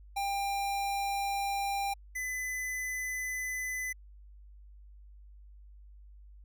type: tone pair in turn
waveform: square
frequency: 796 / 2010 Hz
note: G5 / B6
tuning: +26 / +30 cents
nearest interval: octave + major third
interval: 1604 cents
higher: second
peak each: -31 / -34 dBFS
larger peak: first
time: 0.16-1.94 / 2.15-3.93 s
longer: neither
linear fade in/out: 10 ms
effects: added 50 Hz sine -50 dBFS peak until 6.44 s